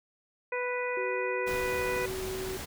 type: harmonic tone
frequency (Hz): 493.9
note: B4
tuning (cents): 0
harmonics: 1 / 2 / 3 / 4 / 5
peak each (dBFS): -32 / -37 / -40 / -37 / -38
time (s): 0.52-2.06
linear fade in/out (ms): 5
type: tone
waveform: sine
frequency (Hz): 376.9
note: F#4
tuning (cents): +32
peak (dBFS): -34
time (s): 0.97-2.57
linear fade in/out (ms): 2
type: noise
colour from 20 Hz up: pink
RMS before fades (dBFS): -39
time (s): 1.46-2.66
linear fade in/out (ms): 20
effects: none